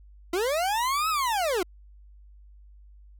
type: linear two-way sweep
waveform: 40% pulse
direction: up then down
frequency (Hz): 329.6 to 1312 to 329.6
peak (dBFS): -23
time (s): 0.33-1.63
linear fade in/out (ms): 5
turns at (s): 1.09
effects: added 50 Hz sine -48 dBFS peak until 3.19 s